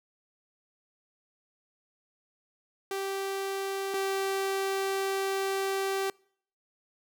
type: tone pair in turn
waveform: sawtooth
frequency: 390 / 388.6 Hz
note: G4 / G4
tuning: -9 / -15 cents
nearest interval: unison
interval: 6 cents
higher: first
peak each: -27 / -24 dBFS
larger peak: second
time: 2.91-3.94 / 3.94-6.1 s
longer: second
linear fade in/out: 2 ms
effects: noise-tail reverb RT60 0.6 s tail -26 dB re dry